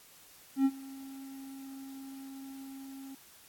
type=tone with ADSR envelope; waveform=triangle; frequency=270 Hz; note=C#4; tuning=45 cents flat; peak=-19 dBFS; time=0.56-3.15 s; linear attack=91 ms; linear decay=52 ms; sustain=-22 dB; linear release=5 ms; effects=white hiss -57 dBFS RMS until 3.48 s + AAC 64 kbps